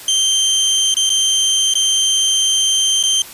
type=tone with dropouts; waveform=25% pulse; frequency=3136 Hz; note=G7; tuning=in tune; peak=-9 dBFS; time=0.08-3.22 s; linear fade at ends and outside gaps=2 ms; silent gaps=0.942-0.967 / 1.094-1.101 / 1.738-1.753 / 3.028-3.036 s; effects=white hiss -35 dBFS RMS until 3.33 s + resampled to 32000 Hz